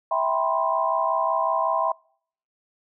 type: chord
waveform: sine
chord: C major seventh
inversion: first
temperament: just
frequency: 654.1 / 784.9 / 981.1 / 1046.5 Hz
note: E5 / G5 / B5 / C6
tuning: -14 / +2 / -12 / 0 cents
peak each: -25 / -28 / -26 / -25 dBFS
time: 0.11-1.92 s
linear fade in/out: 5 ms
effects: noise-tail reverb RT60 0.6 s tail -26 dB re dry